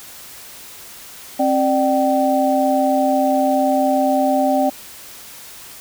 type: tone cluster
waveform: sine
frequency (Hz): 267.4 / 595 / 770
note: C4 / D5 / G5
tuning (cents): +38 / +22 / -31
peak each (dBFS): -18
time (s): 1.39-4.7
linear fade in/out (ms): 10
effects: white hiss -38 dBFS RMS until 5.8 s